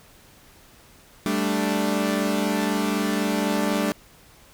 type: chord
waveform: sawtooth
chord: G suspended second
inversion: none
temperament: equal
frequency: 196 / 220 / 293.7 Hz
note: G3 / A3 / D4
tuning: 0 / 0 / 0 cents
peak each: -22 dBFS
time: 1.26-3.92 s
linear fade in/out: 0 ms
effects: pink hiss -52 dBFS RMS until 4.53 s